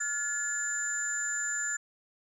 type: tone cluster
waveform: sine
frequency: 1406 / 1714 / 7140 Hz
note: F6 / A6 / A8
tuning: +11 / -46 / +24 cents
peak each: -37 / -33 / -32 dBFS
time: 0-1.77 s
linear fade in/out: 10 ms
effects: tanh soft clip ceiling -21 dBFS